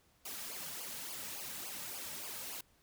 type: noise with flanger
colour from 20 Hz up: white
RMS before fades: -44 dBFS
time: 0.25-2.61 s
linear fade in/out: 5 ms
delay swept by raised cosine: 0.52 to 2.92 ms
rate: 3.5 Hz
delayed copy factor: -0.8
effects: pink hiss -70 dBFS RMS until 2.82 s